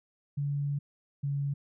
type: tone pair in turn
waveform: sine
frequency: 142.8 / 141.08 Hz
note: D3 / C#3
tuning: -48 / +31 cents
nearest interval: unison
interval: 21 cents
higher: first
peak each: -28 dBFS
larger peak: neither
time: 0.37-0.79 / 1.23-1.54 s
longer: first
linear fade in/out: 10 ms
effects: none